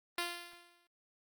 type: tone with exponential decay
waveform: 5% pulse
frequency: 347.1 Hz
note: F4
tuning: 11 cents flat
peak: -21 dBFS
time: 0.18-0.87 s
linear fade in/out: 2 ms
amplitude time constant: 150 ms
effects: Opus 24 kbps